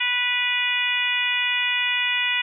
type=harmonic tone with a mistuned harmonic; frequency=491.9 Hz; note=B4; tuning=7 cents flat; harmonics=2 / 3 / 4 / 5 / 6 / 7; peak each=-34 / -32 / -25 / -24 / -26 / -31 dBFS; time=0-2.42 s; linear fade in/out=10 ms; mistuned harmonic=6; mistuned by=-29 cents; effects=none